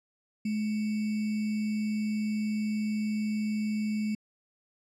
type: tone with sample-and-hold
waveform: sine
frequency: 213.3 Hz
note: G#3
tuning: 46 cents sharp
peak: -27 dBFS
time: 0.45-4.15 s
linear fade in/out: 5 ms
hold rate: 2450 Hz
effects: low-pass 8000 Hz 12 dB/octave